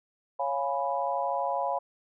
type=chord; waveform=sine; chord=C# dominant seventh; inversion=none; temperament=equal; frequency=554.4 / 698.5 / 830.6 / 987.8 Hz; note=C#5 / E#5 / G#5 / B5; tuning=0 / 0 / 0 / 0 cents; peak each=-32 dBFS; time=0.39-1.79 s; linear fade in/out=10 ms; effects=none